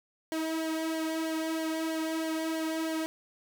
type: tone with flanger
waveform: sawtooth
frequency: 320.6 Hz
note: E4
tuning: 48 cents flat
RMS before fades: -32 dBFS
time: 0.32-3.06 s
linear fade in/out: 0 ms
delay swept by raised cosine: 0.78 to 2.38 ms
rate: 3.1 Hz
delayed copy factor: -0.7
effects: none